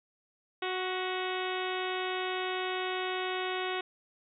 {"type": "harmonic tone with a mistuned harmonic", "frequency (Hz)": 369.5, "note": "F#4", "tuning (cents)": -2, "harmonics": [1, 2, 3, 4, 5, 6, 7, 8, 9, 10], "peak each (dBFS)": [-35, -38, -40, -41, -42, -43, -43, -44, -45, -45], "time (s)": [0.62, 3.81], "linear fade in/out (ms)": 5, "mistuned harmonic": 5, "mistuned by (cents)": 41, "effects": []}